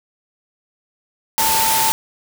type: tone in noise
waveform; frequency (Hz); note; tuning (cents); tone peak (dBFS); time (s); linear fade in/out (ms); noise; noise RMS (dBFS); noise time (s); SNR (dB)
sine; 892; A5; +23; -18; 1.38-1.92; 0; white; -18; 1.38-1.92; -3
effects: none